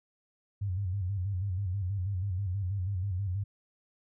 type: tone with vibrato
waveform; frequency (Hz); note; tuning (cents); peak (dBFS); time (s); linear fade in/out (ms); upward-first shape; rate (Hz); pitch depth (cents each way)
sine; 95.3; G2; -48; -29; 0.61-3.44; 10; square; 6.2; 94
effects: none